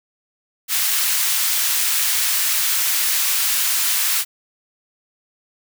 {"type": "high-pass noise", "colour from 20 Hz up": "white", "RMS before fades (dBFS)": -19, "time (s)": [0.68, 4.25], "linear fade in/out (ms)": 50, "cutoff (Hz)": 1400, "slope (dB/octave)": 12, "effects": []}